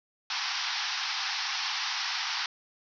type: band-pass noise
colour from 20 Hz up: white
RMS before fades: -32 dBFS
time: 0.3-2.46 s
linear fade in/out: 2 ms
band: 760 to 5700 Hz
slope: 96 dB/octave
effects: none